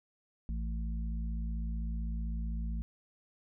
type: harmonic tone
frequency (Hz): 55.7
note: A1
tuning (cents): +22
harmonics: 1 / 3 / 4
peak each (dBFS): -33 / -43 / -45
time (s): 0.49-2.82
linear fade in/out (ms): 0
effects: none